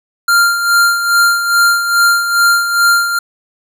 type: tone with tremolo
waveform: square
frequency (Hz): 1393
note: F6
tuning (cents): -5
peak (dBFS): -7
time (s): 0.28-3.19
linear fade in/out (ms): 5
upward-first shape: sine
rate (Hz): 2.4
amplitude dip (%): 60
effects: none